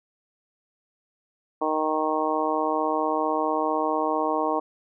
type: harmonic tone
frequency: 155.56 Hz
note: D#3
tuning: in tune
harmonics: 2 / 3 / 4 / 5 / 6 / 7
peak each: -29 / -29 / -29 / -29 / -29 / -29 dBFS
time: 1.61-4.6 s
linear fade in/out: 10 ms
effects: none